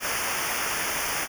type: noise with comb filter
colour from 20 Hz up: pink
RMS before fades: -28 dBFS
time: 0-1.28 s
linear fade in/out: 50 ms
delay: 0.25 ms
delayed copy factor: -0.9
effects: none